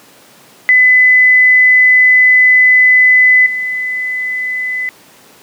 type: tone with level steps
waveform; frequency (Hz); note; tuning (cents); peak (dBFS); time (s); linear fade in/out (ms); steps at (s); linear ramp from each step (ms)
sine; 2009; B6; +29; -4 / -15; 0.69-4.89; 0; 3.46; 5
effects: pink hiss -42 dBFS RMS until 5.42 s + high-pass 200 Hz 12 dB/octave